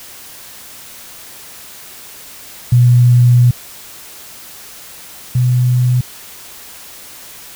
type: tone pair in turn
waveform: sine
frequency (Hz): 122.3 / 124.8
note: B2 / B2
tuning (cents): -16 / +19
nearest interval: unison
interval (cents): 35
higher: second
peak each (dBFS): -5 / -9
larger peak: first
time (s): 2.72-3.51 / 5.35-6.01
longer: first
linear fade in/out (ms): 5
effects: white hiss -35 dBFS RMS until 7.55 s